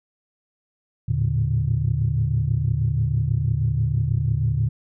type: tone cluster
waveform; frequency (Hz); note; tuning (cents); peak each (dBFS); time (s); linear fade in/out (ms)
sine; 79.4 / 108.1 / 114.3 / 144.3; D#2 / A2 / A#2 / D3; +36 / -30 / -34 / -30; -26 / -28 / -21 / -23; 1.08-4.69; 10
effects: tanh soft clip ceiling -10 dBFS